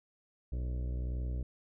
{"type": "harmonic tone with a mistuned harmonic", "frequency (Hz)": 61.74, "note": "B1", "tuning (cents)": 0, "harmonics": [1, 2, 3, 4, 5, 6, 7, 8, 9, 10], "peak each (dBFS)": [-33, -42, -52, -54, -52, -59, -56, -61, -60, -62], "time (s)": [0.52, 1.43], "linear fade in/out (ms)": 5, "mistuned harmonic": 8, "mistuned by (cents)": 69, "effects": []}